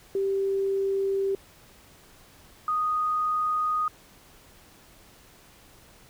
sine tone pair in turn, 390.9 / 1241 Hz, G4 / D#6, -5 / -5 cents, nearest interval octave + minor sixth, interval 2000 cents, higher second, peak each -23 dBFS, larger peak neither, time 0.15-1.35 / 2.68-3.88 s, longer neither, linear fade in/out 2 ms, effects pink hiss -54 dBFS RMS until 6.09 s

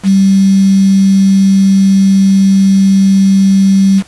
sine tone with quantisation, 194 Hz, G3, 18 cents flat, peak -4 dBFS, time 0.03-4.03 s, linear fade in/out 50 ms, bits 4, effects pink hiss -40 dBFS RMS until 4.07 s + resampled to 24000 Hz

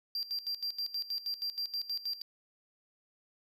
triangle tone with tremolo, 4725 Hz, D8, 10 cents sharp, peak -31 dBFS, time 0.15-2.22 s, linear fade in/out 2 ms, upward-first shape square, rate 6.3 Hz, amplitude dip 80%, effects none

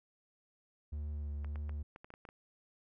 triangle tone with vibrato, 73.6 Hz, D2, 4 cents sharp, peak -35 dBFS, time 0.92-1.83 s, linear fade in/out 10 ms, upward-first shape sine, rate 1.7 Hz, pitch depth 23 cents each way
clicks, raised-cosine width 0.5 ms, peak -35 dBFS, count 9, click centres 1.446 / 1.558 / 1.694 / 1.961 / 2.045 / 2.104 / 2.139 / 2.252 / 2.289 s
effects none

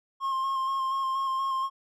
triangle tone with vibrato, 1069 Hz, C6, 37 cents sharp, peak -24 dBFS, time 0.2-1.7 s, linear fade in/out 50 ms, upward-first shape square, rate 4.2 Hz, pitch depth 19 cents each way, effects none

